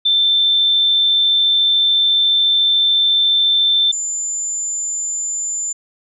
sine tone pair in turn, 3553 / 7119 Hz, A7 / A8, +16 / +19 cents, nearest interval octave, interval 1203 cents, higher second, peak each -11 / -19 dBFS, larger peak first, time 0.05-3.92 / 3.92-5.73 s, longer first, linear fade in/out 10 ms, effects none

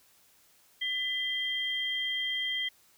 sine tone pair together, 2006 / 3184 Hz, B6 / G7, +26 / +26 cents, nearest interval minor sixth, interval 800 cents, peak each -33 / -31 dBFS, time 0.81-2.69 s, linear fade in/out 10 ms, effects white hiss -63 dBFS RMS until 2.97 s

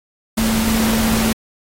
sine tone in noise, 222.2 Hz, A3, 17 cents sharp, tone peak -16 dBFS, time 0.37-1.33 s, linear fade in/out 10 ms, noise pink, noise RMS -21 dBFS, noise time 0.37-1.33 s, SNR +2 dB, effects AAC 48 kbps

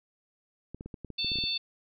clicks, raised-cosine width 3 ms, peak -27 dBFS, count 11, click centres 0.746 / 0.809 / 0.86 / 0.942 / 1.047 / 1.103 / 1.246 / 1.318 / 1.357 / 1.387 / 1.439 s
harmonic tone, 890 Hz, A5, 20 cents sharp, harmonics 3 / 4 / 5, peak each -37 / -32 / -31 dBFS, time 1.18-1.58 s, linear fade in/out 10 ms
effects none

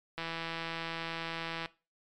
click train, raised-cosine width 0.3 ms, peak -21 dBFS, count 245, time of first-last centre 0.18-1.659 s, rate 165 Hz, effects noise-tail reverb RT60 0.3 s tail -19 dB re dry + MP3 96 kbps

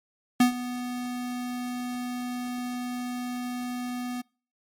square tone with ADSR envelope, 246.9 Hz, B3, in tune, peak -15 dBFS, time 0.4-4.22 s, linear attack 5 ms, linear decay 110 ms, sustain -16 dB, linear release 15 ms, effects noise-tail reverb RT60 0.4 s tail -26 dB re dry + MP3 64 kbps

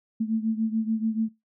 sine beating tone pair, 220 / 226.9 Hz, A3 / A#3, 0 / -47 cents, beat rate 6.9 Hz, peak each -25 / -28 dBFS, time 0.2-1.29 s, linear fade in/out 10 ms, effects noise-tail reverb RT60 0.2 s tail -23 dB re dry

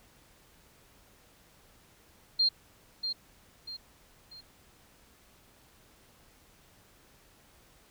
sine tone with echo, 4202 Hz, C8, 7 cents sharp, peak -22 dBFS, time 2.39-2.49 s, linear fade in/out 10 ms, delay 640 ms, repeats 3, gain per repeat -8 dB, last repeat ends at 4.41 s, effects pink hiss -61 dBFS RMS until 7.9 s

